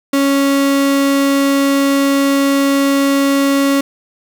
35% pulse tone, 277.2 Hz, C#4, in tune, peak -9 dBFS, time 0.13-3.81 s, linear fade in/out 5 ms, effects 7-bit

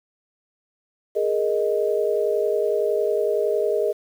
sine chord, Ab suspended second, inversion none, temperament equal, 415.3 / 466.2 / 622.3 Hz, Ab4 / Bb4 / Eb5, 0 / 0 / 0 cents, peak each -22 / -24 / -24 dBFS, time 1.15-3.93 s, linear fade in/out 20 ms, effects 8-bit

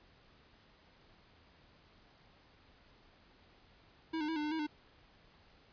square tone with pitch steps, 322.7 / 302.2 / 324 / 299.2 / 301.7 / 320.4 / 300.8 Hz, E4 / D4 / E4 / D4 / D4 / E4 / D4, -37 / +50 / -30 / +32 / +47 / -49 / +42 cents, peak -35 dBFS, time 4.13-4.669 s, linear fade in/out 10 ms, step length 77 ms, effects pink hiss -64 dBFS RMS until 5.72 s + resampled to 11025 Hz

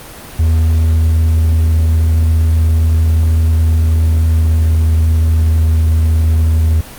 triangle tone with pitch glide, 80.5 to 79.9 Hz, E2 to D#2, -41 to +47 cents, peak -6 dBFS, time 0.39-6.81 s, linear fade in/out 5 ms, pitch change -12 cents, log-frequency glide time 3.42-6.15 s, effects pink hiss -32 dBFS RMS until 6.98 s + Opus 32 kbps

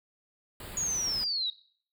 pink band-stop noise, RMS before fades -43 dBFS, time 0.6-1.24 s, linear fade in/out 2 ms, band 4900 to 7300 Hz, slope 96 dB/octave
sine linear sweep, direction down, 6830 to 3767 Hz, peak -28 dBFS, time 0.77-1.5 s, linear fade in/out 2 ms
effects noise-tail reverb RT60 0.5 s tail -18 dB re dry

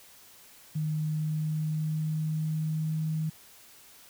sine tone with pitch glide, 154.4 to 157.37 Hz, D#3 to D#3, -13 to +20 cents, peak -27 dBFS, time 0.75-3.3 s, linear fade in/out 10 ms, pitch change +33 cents, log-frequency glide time 1.09-3.12 s, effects white hiss -54 dBFS RMS until 4.09 s

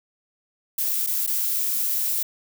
violet noise with dropouts, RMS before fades -24 dBFS, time 0.78-2.23 s, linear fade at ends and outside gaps 5 ms, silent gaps 1.065-1.071 / 1.266-1.274 s, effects none

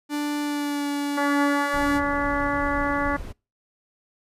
45% pulse tone with pitch glide, 293.7 to 286.8 Hz, D4 to D4, 0 to -41 cents, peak -24 dBFS, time 0.09-2.01 s, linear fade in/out 50 ms, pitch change -41 cents, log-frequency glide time 0.41-0.88 s
harmonic tone, 285.1 Hz, C#4, 49 cents sharp, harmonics 1 / 2 / 3 / 4 / 5 / 6 / 7, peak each -27 / -29 / -30 / -28 / -31 / -30 / -34 dBFS, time 1.17-3.17 s, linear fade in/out 10 ms
brown noise, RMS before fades -34 dBFS, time 1.73-3.33 s, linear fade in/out 20 ms
effects noise-tail reverb RT60 0.3 s tail -26 dB re dry + resampled to 32000 Hz

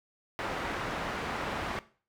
white low-pass noise, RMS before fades -35 dBFS, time 0.39-1.79 s, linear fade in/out 0 ms, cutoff 1500 Hz, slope 12 dB/octave, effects noise-tail reverb RT60 0.4 s tail -17 dB re dry

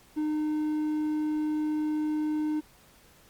triangle tone, 305.3 Hz, D#4, 33 cents flat, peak -24 dBFS, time 0.16-2.61 s, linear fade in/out 20 ms, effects pink hiss -58 dBFS RMS until 3.29 s + Opus 48 kbps

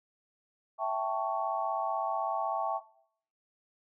sine chord, A dominant seventh, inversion second, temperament equal with one note detuned, 659.3 / 784 / 880 / 1113.2 Hz, E5 / G5 / A5 / C#6, 0 / 0 / 0 / +7 cents, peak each -33 / -34 / -35 / -34 dBFS, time 0.78-2.81 s, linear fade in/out 50 ms, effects noise-tail reverb RT60 0.6 s tail -18 dB re dry

